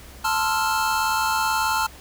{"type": "chord", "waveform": "square", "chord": "F major seventh", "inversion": "first", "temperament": "equal", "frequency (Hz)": [880, 1046.5, 1318.5, 1396.9], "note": ["A5", "C6", "E6", "F6"], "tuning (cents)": [0, 0, 0, 0], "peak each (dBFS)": [-24, -29, -30, -26], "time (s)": [0.24, 1.87], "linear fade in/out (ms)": 10, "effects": ["added 64 Hz sine -45 dBFS peak until 2 s", "pink hiss -45 dBFS RMS until 2 s"]}